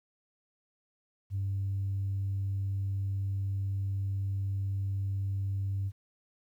sine tone, 98 Hz, G2, in tune, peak -28 dBFS, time 1.3-5.92 s, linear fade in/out 50 ms, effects tanh soft clip ceiling -26 dBFS + 11-bit

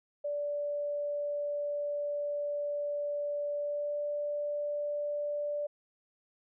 sine tone with pitch glide, 582 to 586 Hz, D5 to D5, -16 to -4 cents, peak -31 dBFS, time 0.24-5.67 s, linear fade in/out 10 ms, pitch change +12 cents, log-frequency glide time 3.54-3.97 s, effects none

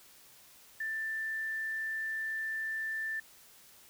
sine tone, 1773 Hz, A6, 13 cents sharp, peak -33 dBFS, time 0.8-3.2 s, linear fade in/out 5 ms, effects white hiss -58 dBFS RMS until 3.89 s

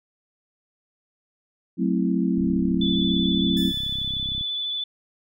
sine chord, F# half-diminished seventh, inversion none, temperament equal with one note detuned, 185 / 220 / 263 / 329.6 Hz, F#3 / A3 / C4 / E4, 0 / 0 / +9 / 0 cents, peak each -23 / -26 / -25 / -27 dBFS, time 1.77-3.73 s, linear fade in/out 50 ms
click train, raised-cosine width 5 ms, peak -23 dBFS, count 68, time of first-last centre 2.38-4.41 s, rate 33 Hz
sine tone with vibrato, 3480 Hz, A7, 20 cents flat, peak -25 dBFS, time 2.81-4.84 s, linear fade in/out 5 ms, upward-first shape triangle, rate 13 Hz, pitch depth 17 cents each way
5% pulse tone with exponential decay, 1743 Hz, A6, 17 cents flat, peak -26 dBFS, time 3.57-4.45 s, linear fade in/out 0 ms, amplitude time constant 190 ms
effects none

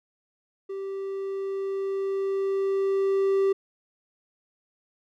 triangle tone with level ramp, 390 Hz, G4, 9 cents flat, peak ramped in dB -29 to -17 dBFS, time 0.69-3.53 s, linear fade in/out 10 ms, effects none

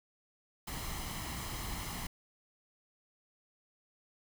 pink noise with comb filter, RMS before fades -40 dBFS, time 0.67-2.07 s, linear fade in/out 5 ms, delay 0.98 ms, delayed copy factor +0.55, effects none

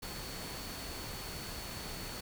sine tone in noise, 4435 Hz, C#8, in tune, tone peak -49 dBFS, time 0.02-2.21 s, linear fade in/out 10 ms, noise pink, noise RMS -43 dBFS, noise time 0.02-2.21 s, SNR -9 dB, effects none

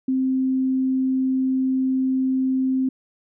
sine tone, 261.6 Hz, C4, in tune, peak -18 dBFS, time 0.08-2.89 s, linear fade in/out 5 ms, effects none

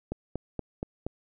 click train, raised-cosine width 2 ms, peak -18 dBFS, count 5, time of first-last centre 0.12-1.066 s, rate 4.23 Hz, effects none

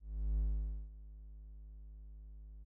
triangle tone with ADSR envelope, 51.91 Hz, G#1, in tune, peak -28 dBFS, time 0-2.65 s, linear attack 380 ms, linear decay 510 ms, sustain -19 dB, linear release 26 ms, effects none

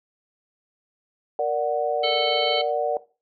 sine chord, Bb augmented, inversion none, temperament equal, 466.2 / 587.3 / 740 Hz, Bb4 / D5 / F#5, 0 / 0 / 0 cents, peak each -26 / -24 / -25 dBFS, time 1.39-2.97 s, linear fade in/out 2 ms
harmonic tone, 440 Hz, A4, in tune, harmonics 1 / 3 / 5 / 7 / 9 / 10, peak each -33 / -36 / -29 / -25 / -32 / -32 dBFS, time 2.03-2.62 s, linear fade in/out 10 ms
effects noise-tail reverb RT60 0.3 s tail -17 dB re dry

